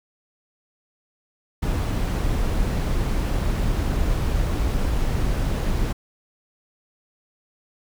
brown noise, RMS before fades -22 dBFS, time 1.62-5.93 s, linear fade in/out 10 ms, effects none

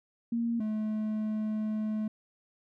sine / triangle tone pair in turn, 233.1 / 215.3 Hz, A#3 / A3, 0 / -37 cents, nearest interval minor second, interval 137 cents, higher first, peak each -27 dBFS, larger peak neither, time 0.32-0.6 / 0.6-2.08 s, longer second, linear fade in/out 5 ms, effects none

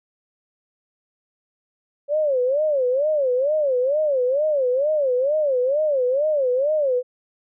sine tone with vibrato, 554.4 Hz, C#5, in tune, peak -17 dBFS, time 2.08-7.03 s, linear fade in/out 50 ms, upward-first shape sine, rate 2.2 Hz, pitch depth 200 cents each way, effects none

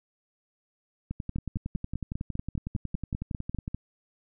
two click trains, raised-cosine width 5 ms, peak -20 / -19 dBFS, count 29 / 13, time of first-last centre 1.11-3.679 / 1.36-3.746 s, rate 10.9 / 5.03 Hz, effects none

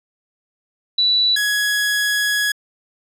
sine / sawtooth tone pair in turn, 3951 / 1674.2 Hz, B7 / G#6, 0 / +13 cents, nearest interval octave + minor third, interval 1487 cents, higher first, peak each -13 dBFS, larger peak neither, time 0.98-1.36 / 1.36-2.52 s, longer second, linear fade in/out 5 ms, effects resampled to 32000 Hz

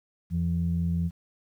sine tone pair together, 85 / 170 Hz, F2 / F3, -46 / -46 cents, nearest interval octave, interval 1200 cents, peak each -27 / -25 dBFS, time 0.3-1.11 s, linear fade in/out 50 ms, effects tanh soft clip ceiling -17 dBFS + 10-bit

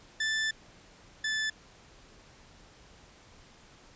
sawtooth tone pair in turn, 1760 / 1746.8 Hz, A6 / A6, 0 / -13 cents, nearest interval unison, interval 13 cents, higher first, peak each -24 / -25 dBFS, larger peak first, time 0.2-0.51 / 1.24-1.5 s, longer first, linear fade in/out 5 ms, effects pink hiss -56 dBFS RMS until 3.95 s + resampled to 16000 Hz

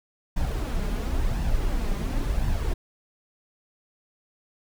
brown noise with flanger, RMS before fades -25 dBFS, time 0.36-2.74 s, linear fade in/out 10 ms, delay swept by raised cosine 1.1 to 5 ms, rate 0.95 Hz, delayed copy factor +0.5, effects none

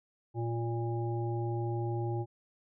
harmonic tone, 116.54 Hz, A#2, in tune, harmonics 1 / 3 / 5 / 7, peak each -32 / -36 / -47 / -41 dBFS, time 0.34-2.26 s, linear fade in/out 50 ms, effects none

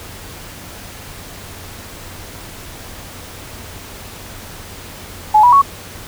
sine tone with pitch steps, 853 / 974.2 / 1112.6 Hz, G#5 / B5 / C#6, +46 / -24 / +6 cents, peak -5 dBFS, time 5.34-5.619 s, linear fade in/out 10 ms, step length 93 ms, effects added 92 Hz sine -40 dBFS peak until 6.07 s + pink hiss -34 dBFS RMS until 6.07 s

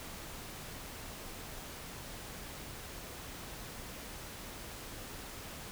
silence, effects pink hiss -46 dBFS RMS until 5.71 s

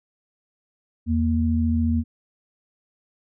sine tone pair together, 82.59 / 233.6 Hz, E2 / A#3, +4 / +4 cents, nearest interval octave + tritone, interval 1800 cents, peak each -21 dBFS, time 1.06-2.04 s, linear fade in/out 50 ms, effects none

